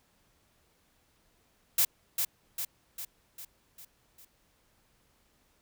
blue noise with echo, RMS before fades -24 dBFS, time 1.78-1.85 s, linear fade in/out 5 ms, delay 400 ms, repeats 6, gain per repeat -5 dB, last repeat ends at 4.25 s, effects pink hiss -69 dBFS RMS until 5.61 s

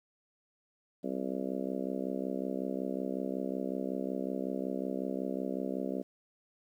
harmonic tone, 65.41 Hz, C2, in tune, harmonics 3 / 4 / 5 / 6 / 7 / 8 / 9 / 10, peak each -39 / -37 / -41 / -41 / -43 / -44 / -42 / -48 dBFS, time 1.03-6.03 s, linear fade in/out 20 ms, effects 11-bit

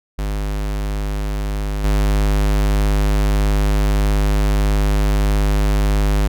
square tone with level steps, 50.8 Hz, G#1, 38 cents flat, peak -20 / -14 dBFS, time 0.18-6.28 s, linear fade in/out 10 ms, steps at 1.84 s, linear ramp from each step 5 ms, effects none

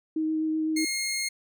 sine tone with vibrato, 314.4 Hz, D#4, 18 cents sharp, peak -24 dBFS, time 0.16-0.85 s, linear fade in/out 5 ms, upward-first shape sine, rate 7.9 Hz, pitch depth 10 cents each way
15% pulse tone, 2144 Hz, C7, 42 cents sharp, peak -21 dBFS, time 0.76-1.29 s, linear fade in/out 10 ms
effects none

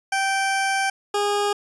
20% pulse tone pair in turn, 779 / 409.7 Hz, G5 / G#4, -11 / -24 cents, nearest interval major seventh, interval 1113 cents, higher first, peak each -15 dBFS, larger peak neither, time 0.12-0.9 / 1.14-1.53 s, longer first, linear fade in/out 5 ms, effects resampled to 24000 Hz

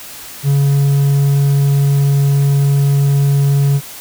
triangle tone, 140.4 Hz, C#3, 22 cents sharp, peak -7 dBFS, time 0.43-3.81 s, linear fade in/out 50 ms, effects white hiss -32 dBFS RMS until 4 s

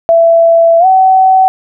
sine tone with pitch glide, 667 to 757.4 Hz, E5 to F#5, +20 to +40 cents, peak -3 dBFS, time 0.09-1.48 s, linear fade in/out 0 ms, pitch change +220 cents, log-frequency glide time 0.79-0.86 s, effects none

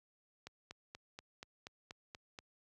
click train, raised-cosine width 0.2 ms, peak -30 dBFS, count 9, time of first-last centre 0.47-2.388 s, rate 4.17 Hz, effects high-pass 60 Hz 12 dB/octave

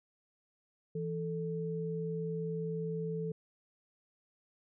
sine tone pair together, 164.81 / 440 Hz, E3 / A4, 0 / 0 cents, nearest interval octave + perfect fourth, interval 1700 cents, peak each -36 / -37 dBFS, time 0.95-3.32 s, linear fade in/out 5 ms, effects none

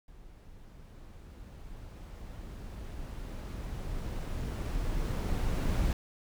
brown noise with level ramp, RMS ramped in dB -53 to -28 dBFS, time 0.08-5.93 s, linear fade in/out 2 ms, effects none

